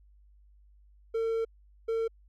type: tone bursts at uneven times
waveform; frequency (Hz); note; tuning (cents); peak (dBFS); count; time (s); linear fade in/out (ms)
triangle; 452.6; A4; +49; -25; 2; 1.14-1.45 / 1.88-2.08; 10
effects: added 50 Hz sine -56 dBFS peak until 2.28 s